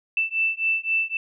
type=beating tone pair; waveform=sine; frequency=2654 / 2657.8 Hz; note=E7 / E7; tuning=+11 / +14 cents; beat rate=3.8 Hz; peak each=-24 dBFS; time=0.17-1.17 s; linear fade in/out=2 ms; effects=none